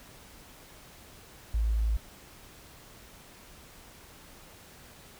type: tone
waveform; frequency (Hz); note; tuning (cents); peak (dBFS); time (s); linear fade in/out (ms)
sine; 55; A1; 0; -24; 1.54-1.97; 5
effects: pink hiss -52 dBFS RMS until 5.19 s

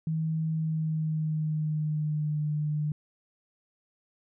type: tone with pitch glide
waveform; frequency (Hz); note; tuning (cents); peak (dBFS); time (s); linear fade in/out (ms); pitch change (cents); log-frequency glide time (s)
sine; 159.4 to 150.54; D#3 to D3; +42 to +43; -26; 0.07-2.92; 2; -99; 0.52-2.4
effects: none

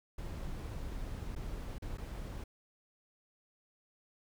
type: noise with dropouts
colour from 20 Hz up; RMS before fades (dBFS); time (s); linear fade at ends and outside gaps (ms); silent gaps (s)
brown; -41; 0.18-2.44; 5; 1.352-1.361 / 1.784-1.821 / 1.974-1.981
effects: none

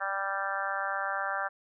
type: harmonic tone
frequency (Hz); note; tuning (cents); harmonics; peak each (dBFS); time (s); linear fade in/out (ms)
196; G3; 0; 3 / 4 / 5 / 6 / 7 / 8 / 9; -39 / -36 / -41 / -37 / -36 / -35 / -40; 0-1.49; 20
effects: none

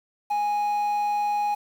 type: tone with quantisation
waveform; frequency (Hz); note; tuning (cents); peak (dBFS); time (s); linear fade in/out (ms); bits
triangle; 828; G#5; -5; -20; 0.3-1.55; 10; 8
effects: none

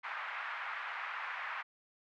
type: band-pass noise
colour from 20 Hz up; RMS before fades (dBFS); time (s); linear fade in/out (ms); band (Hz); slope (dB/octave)
white; -41; 0.03-1.63; 20; 910 to 2000; 24
effects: none

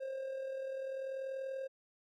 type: tone with amplitude modulation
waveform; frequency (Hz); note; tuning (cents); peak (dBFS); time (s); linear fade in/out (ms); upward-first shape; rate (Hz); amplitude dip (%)
triangle; 533; C5; +32; -34; 0-1.68; 20; sine; 40.4; 45
effects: none

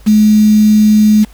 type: tone with quantisation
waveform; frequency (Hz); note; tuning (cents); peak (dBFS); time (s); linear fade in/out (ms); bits
sine; 213.2; G#3; +46; -4; 0.06-1.25; 20; 4
effects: added 50 Hz sine -35 dBFS peak until 1.33 s + pink hiss -45 dBFS RMS until 1.33 s

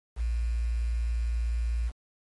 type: tone with quantisation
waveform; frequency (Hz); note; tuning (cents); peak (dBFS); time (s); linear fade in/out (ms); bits
sine; 57.8; A#1; -14; -25; 0.16-1.92; 50; 8
effects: MP3 48 kbps

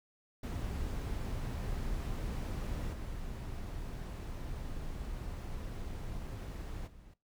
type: noise with level steps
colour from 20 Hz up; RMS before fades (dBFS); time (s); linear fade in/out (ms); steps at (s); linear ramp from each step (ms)
brown; -37 / -41 / -55; 0.43-7.14; 5; 2.92 / 6.86; 20
effects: noise-tail reverb RT60 0.2 s tail -18 dB re dry

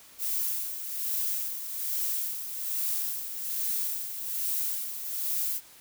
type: noise with tremolo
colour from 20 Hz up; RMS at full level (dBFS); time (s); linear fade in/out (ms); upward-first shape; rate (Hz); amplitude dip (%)
violet; -29; 0.18-5.61; 50; sine; 1.2; 60
effects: white hiss -53 dBFS RMS until 5.8 s

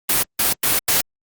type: noise bursts at uneven times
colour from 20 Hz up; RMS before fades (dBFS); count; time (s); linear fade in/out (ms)
white; -17; 4; 0.09-0.23 / 0.39-0.53 / 0.63-0.79 / 0.88-1.01; 5
effects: Opus 32 kbps

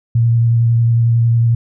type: tone with vibrato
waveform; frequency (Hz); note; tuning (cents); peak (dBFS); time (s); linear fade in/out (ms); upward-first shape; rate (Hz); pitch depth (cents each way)
sine; 116.54; A#2; 0; -9; 0.15-1.55; 5; triangle; 11; 20
effects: none

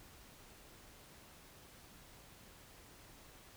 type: silence
effects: pink hiss -59 dBFS RMS until 3.56 s

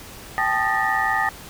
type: tone cluster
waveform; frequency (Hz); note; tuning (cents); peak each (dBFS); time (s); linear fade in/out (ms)
sine; 783 / 867 / 1228 / 1782 / 1899; G5 / A5 / D#6 / A6 / A#6; -2 / -26 / -23 / +22 / +32; -25; 0.38-1.29; 0
effects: pink hiss -40 dBFS RMS until 1.49 s

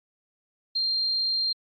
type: tone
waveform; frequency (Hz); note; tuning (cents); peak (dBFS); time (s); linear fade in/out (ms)
sine; 4186; C8; 0; -23; 0.75-1.53; 10
effects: AAC 64 kbps

